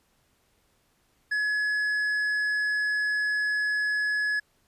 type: tone with tanh clipping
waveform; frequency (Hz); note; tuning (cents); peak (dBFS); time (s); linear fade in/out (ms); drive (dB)
sine; 1695; G#6; +35; -25; 1.31-4.4; 10; 6
effects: pink hiss -68 dBFS RMS until 4.67 s + resampled to 32000 Hz